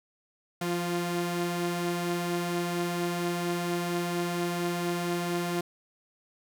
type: tone pair together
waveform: sawtooth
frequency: 172.84 / 350 Hz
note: F3 / F4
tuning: -18 / +4 cents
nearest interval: octave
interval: 1222 cents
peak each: -27 dBFS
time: 0.61-5.61 s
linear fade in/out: 5 ms
effects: none